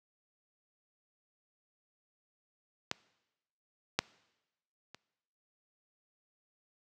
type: clicks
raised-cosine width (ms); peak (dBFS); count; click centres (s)
0.2; -14 / -9 / -30; 3; 2.914 / 3.99 / 4.946
effects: noise-tail reverb RT60 1.0 s tail -22 dB re dry + high-pass 100 Hz 12 dB/octave